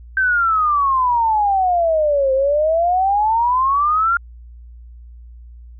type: exponential two-way sweep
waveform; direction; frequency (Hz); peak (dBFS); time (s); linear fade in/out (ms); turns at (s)
sine; down then up; 1568 to 523.3 to 1409; -13; 0.17-4.17; 2; 2.33
effects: added 59 Hz sine -36 dBFS peak until 5.79 s